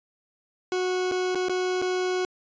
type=tone with dropouts; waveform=40% pulse; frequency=367 Hz; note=F#4; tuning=14 cents flat; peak=-23 dBFS; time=0.72-2.25 s; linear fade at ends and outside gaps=1 ms; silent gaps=1.114-1.119 / 1.348-1.355 / 1.485-1.495 / 1.817-1.822 s; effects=resampled to 16000 Hz